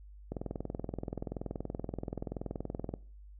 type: click train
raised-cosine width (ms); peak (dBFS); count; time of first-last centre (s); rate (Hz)
2; -23; 56; 0.32-2.939; 21
effects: noise-tail reverb RT60 0.4 s tail -20 dB re dry + added 50 Hz sine -49 dBFS peak until 3.39 s